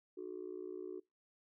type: tone with amplitude modulation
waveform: sine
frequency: 370.1 Hz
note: F#4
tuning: in tune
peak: -37 dBFS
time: 0.17-1 s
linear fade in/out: 10 ms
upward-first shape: sine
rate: 59.8 Hz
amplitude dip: 100%
effects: noise-tail reverb RT60 0.2 s tail -25 dB re dry + tanh soft clip ceiling -35 dBFS